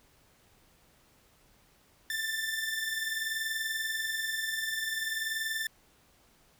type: tone pair together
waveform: sawtooth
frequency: 1760 / 1780.5 Hz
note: A6 / A6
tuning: 0 / +20 cents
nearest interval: unison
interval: 20 cents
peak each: -34 / -29 dBFS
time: 2.1-5.67 s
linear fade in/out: 2 ms
effects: pink hiss -64 dBFS RMS until 6.59 s